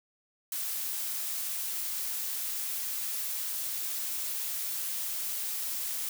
blue noise, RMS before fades -34 dBFS, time 0.52-6.09 s, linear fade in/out 2 ms, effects none

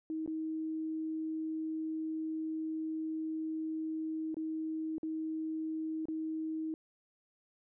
sine tone with dropouts, 316.8 Hz, D#4, 31 cents sharp, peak -34 dBFS, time 0.1-6.74 s, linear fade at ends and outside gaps 1 ms, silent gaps 0.262-0.276 / 4.344-4.368 / 4.982-5.031 / 6.055-6.084 s, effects none

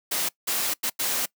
white noise bursts at uneven times, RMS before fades -26 dBFS, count 4, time 0.11-0.29 / 0.47-0.74 / 0.83-0.9 / 0.99-1.26 s, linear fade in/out 10 ms, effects noise-tail reverb RT60 0.1 s tail -22 dB re dry + high-pass 200 Hz 12 dB/octave

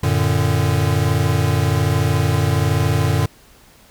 square chord, Gb augmented, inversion none, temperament equal with one note detuned, 92.5 / 113.68 / 146.83 Hz, Gb2 / Bb2 / D3, 0 / -43 / 0 cents, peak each -20 dBFS, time 0.03-3.26 s, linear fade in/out 5 ms, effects pink hiss -49 dBFS RMS until 3.9 s

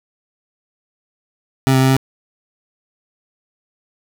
25% pulse tone with pitch steps, 133.2 / 131.4 / 132.2 / 133 Hz, C3 / C3 / C3 / C3, +31 / +8 / +18 / +29 cents, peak -7 dBFS, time 1.67-1.966 s, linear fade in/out 0 ms, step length 74 ms, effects none

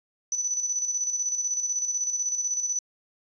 sine tone with tremolo, 5980 Hz, F#8, 17 cents sharp, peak -23 dBFS, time 0.32-2.79 s, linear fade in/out 2 ms, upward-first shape square, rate 16 Hz, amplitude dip 50%, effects resampled to 16000 Hz

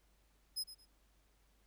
sawtooth tone with echo, 5090 Hz, D#8, 39 cents sharp, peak -34 dBFS, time 0.56-0.64 s, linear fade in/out 20 ms, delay 110 ms, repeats 2, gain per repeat -13 dB, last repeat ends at 0.86 s, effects added 50 Hz sine -70 dBFS peak until 1.66 s + pink hiss -75 dBFS RMS until 1.66 s

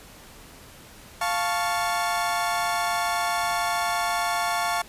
30% pulse chord, F augmented, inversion none, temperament equal, 698.5 / 880 / 1108.7 Hz, F5 / A5 / C#6, 0 / 0 / 0 cents, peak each -24 / -26 / -26 dBFS, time 1.21-4.82 s, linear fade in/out 5 ms, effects pink hiss -47 dBFS RMS until 4.88 s + resampled to 32000 Hz

